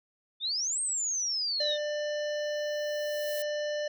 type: exponential two-way sweep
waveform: sine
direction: up then down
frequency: 3495 to 8560 to 3569 Hz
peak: -28 dBFS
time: 0.4-1.78 s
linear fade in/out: 50 ms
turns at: 0.81 s
type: harmonic tone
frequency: 595 Hz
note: D5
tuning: 22 cents sharp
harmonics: 1 / 3 / 5 / 7 / 9 / 10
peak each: -30 / -40 / -44 / -47 / -49 / -50 dBFS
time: 1.6-3.88 s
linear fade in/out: 5 ms
type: noise with exponential growth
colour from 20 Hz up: violet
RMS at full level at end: -39 dBFS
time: 2.17-3.42 s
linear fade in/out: 0 ms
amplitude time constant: 270 ms
effects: none